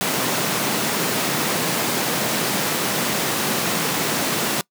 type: high-pass noise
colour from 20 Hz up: pink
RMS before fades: -22 dBFS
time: 0.01-4.61 s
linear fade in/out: 0 ms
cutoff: 150 Hz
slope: 24 dB/octave
effects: noise-tail reverb RT60 0.1 s tail -23 dB re dry